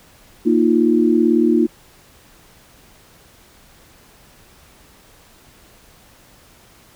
sine chord, Bb suspended fourth, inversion none, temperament equal, 233.1 / 311.1 / 349.2 Hz, Bb3 / Eb4 / F4, 0 / 0 / 0 cents, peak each -16 dBFS, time 0.45-1.67 s, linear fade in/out 20 ms, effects pink hiss -49 dBFS RMS until 6.95 s

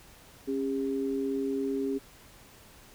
sine tone pair together, 273.1 / 403.6 Hz, C#4 / G#4, -26 / -49 cents, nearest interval perfect fifth, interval 677 cents, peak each -30 / -31 dBFS, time 0.47-1.99 s, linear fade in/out 20 ms, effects pink hiss -54 dBFS RMS until 2.94 s

